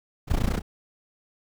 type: noise with amplitude modulation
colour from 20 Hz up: brown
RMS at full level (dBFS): -20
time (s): 0.27-0.62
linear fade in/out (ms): 50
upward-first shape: sine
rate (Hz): 29.7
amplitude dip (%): 90
effects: none